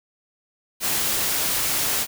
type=noise; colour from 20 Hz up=white; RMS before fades=-23 dBFS; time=0.8-2.07 s; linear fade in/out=50 ms; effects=none